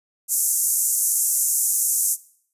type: band-pass noise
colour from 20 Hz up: white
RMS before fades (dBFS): -21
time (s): 0.28-2.17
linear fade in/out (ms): 50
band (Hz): 6400 to 13000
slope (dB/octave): 48
effects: noise-tail reverb RT60 0.6 s tail -20 dB re dry + resampled to 32000 Hz